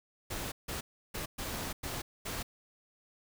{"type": "noise bursts at uneven times", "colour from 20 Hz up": "pink", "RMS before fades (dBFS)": -38, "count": 6, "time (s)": [[0.3, 0.52], [0.68, 0.81], [1.14, 1.26], [1.38, 1.73], [1.83, 2.02], [2.25, 2.43]], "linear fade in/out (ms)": 10, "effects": []}